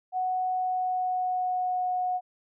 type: tone with pitch glide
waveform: sine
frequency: 740 to 730.7 Hz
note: F#5 to F#5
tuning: 0 to -22 cents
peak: -25 dBFS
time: 0.12-2.21 s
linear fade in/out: 50 ms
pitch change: -22 cents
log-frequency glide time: 0.5-1.86 s
effects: none